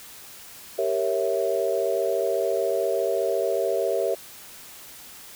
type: chord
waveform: sine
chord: G diminished seventh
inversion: none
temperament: equal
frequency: 392 / 466.2 / 554.4 / 659.3 Hz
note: G4 / Bb4 / Db5 / Fb5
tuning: 0 / 0 / 0 / 0 cents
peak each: -27 dBFS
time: 0.78-4.15 s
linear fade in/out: 10 ms
effects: white hiss -44 dBFS RMS until 5.35 s